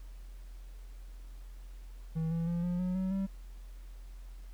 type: tone with pitch steps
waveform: triangle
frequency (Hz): 161.2 / 166.21 / 171.38 / 176.71 / 182.2 / 187.86 / 193.7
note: E3 / E3 / F3 / F3 / F#3 / F#3 / G3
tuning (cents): -38 / +15 / -32 / +21 / -26 / +27 / -20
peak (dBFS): -28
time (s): 2.15-3.27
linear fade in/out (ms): 20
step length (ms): 160
effects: added 43 Hz sine -44 dBFS peak until 4.53 s + pink hiss -64 dBFS RMS until 4.53 s